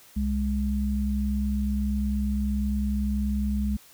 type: tone pair together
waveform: sine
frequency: 65.07 / 206.6 Hz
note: C2 / G#3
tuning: -9 / -9 cents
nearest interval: octave + minor sixth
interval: 2000 cents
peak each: -26 dBFS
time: 0.16-3.77 s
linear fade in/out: 10 ms
effects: white hiss -53 dBFS RMS until 3.93 s